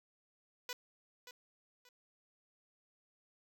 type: tone with echo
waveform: 5% pulse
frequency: 493.9 Hz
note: B4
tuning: in tune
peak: -28 dBFS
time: 0.69-0.73 s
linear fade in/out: 2 ms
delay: 580 ms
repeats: 2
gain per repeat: -11 dB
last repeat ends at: 1.89 s
effects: none